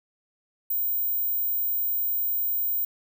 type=tone; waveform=sine; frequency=15130 Hz; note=A#9; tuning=25 cents sharp; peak=-23 dBFS; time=0.7-2.85 s; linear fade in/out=5 ms; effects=none